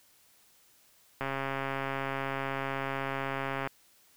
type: click train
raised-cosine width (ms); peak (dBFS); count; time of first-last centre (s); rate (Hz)
0.5; -18; 336; 1.21-3.673; 136
effects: white hiss -63 dBFS RMS until 4.16 s